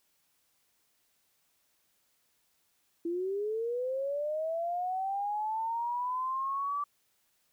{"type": "linear sweep", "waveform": "sine", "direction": "up", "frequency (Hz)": [332.1, 1164], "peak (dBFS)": -30, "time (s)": [3.05, 6.84], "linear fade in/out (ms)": 5, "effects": ["white hiss -73 dBFS RMS until 7.52 s"]}